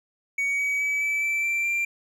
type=tone with pitch steps; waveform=triangle; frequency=2249 / 2269 / 2288 / 2308 / 2328 / 2349 / 2369 Hz; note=C#7 / C#7 / D7 / D7 / D7 / D7 / D7; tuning=+24 / +40 / -46 / -31 / -16 / 0 / +14 cents; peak=-21 dBFS; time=0.38-1.85 s; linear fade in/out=5 ms; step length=210 ms; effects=none